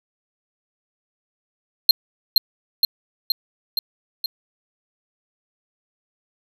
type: tone with echo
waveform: square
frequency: 4186 Hz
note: C8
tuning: in tune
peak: -7 dBFS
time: 1.89-1.91 s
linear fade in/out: 2 ms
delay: 470 ms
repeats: 5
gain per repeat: -3 dB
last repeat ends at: 4.26 s
effects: none